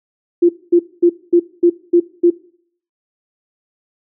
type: tone bursts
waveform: sine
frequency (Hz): 346.7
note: F4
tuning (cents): -13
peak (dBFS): -6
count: 7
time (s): 0.42-2.304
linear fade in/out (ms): 10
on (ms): 72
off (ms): 230
effects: noise-tail reverb RT60 0.6 s tail -19 dB re dry